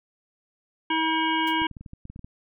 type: harmonic tone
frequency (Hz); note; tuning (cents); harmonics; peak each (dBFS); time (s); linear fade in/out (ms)
320.6; E4; -48; 1 / 3 / 5 / 7 / 9 / 10; -27 / -25 / -31 / -31 / -31 / -34; 0.9-1.67; 5
type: noise with exponential decay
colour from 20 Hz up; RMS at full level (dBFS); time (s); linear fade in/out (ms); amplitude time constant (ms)
white; -40; 1.47-1.59; 5; 25
type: clicks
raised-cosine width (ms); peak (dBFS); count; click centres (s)
5; -28; 11; 1.618 / 1.713 / 1.768 / 1.81 / 1.862 / 1.934 / 2.054 / 2.1 / 2.161 / 2.193 / 2.245
effects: none